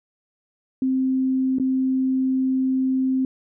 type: tone with dropouts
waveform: sine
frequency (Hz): 261.6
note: C4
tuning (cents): 0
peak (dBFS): -18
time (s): 0.82-3.25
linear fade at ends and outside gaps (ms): 2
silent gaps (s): 1.585-1.598
effects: none